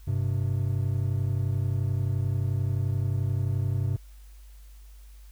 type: tone pair together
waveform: triangle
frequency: 98 / 129.46 Hz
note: G2 / C3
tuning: 0 / -18 cents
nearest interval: perfect fourth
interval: 482 cents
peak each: -24 / -26 dBFS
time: 0.07-3.97 s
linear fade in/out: 10 ms
effects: added 50 Hz sine -45 dBFS peak until 5.31 s + white hiss -61 dBFS RMS until 5.31 s